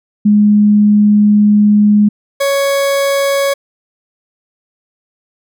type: tone pair in turn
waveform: sine / 40% pulse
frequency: 208.3 / 556.1 Hz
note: G#3 / C#5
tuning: +5 / +5 cents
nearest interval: octave + perfect fourth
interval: 1700 cents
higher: second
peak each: -5 / -10 dBFS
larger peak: first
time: 0.25-2.09 / 2.4-3.54 s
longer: first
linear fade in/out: 10 ms
effects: none